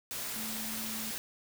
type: tone in noise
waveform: sine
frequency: 220 Hz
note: A3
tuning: in tune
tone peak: -42 dBFS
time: 0.36-1.11 s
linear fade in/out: 0 ms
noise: white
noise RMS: -38 dBFS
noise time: 0.11-1.18 s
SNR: -7 dB
effects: none